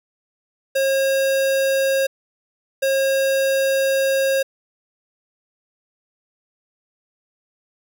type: tone bursts at uneven times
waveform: square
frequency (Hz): 540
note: C#5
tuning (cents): -45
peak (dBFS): -17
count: 2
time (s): 0.75-2.07 / 2.82-4.43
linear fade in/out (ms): 10
effects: none